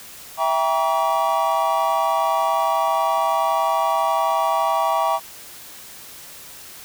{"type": "chord", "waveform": "triangle", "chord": "E diminished seventh", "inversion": "none", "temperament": "just", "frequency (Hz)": [659.3, 791.1, 949.3, 1139.2], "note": ["E5", "G5", "Bb5", "Db6"], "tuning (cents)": [0, 16, 31, 47], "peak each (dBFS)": -21, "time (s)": [0.37, 5.2], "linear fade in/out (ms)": 50, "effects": ["white hiss -40 dBFS RMS until 6.84 s"]}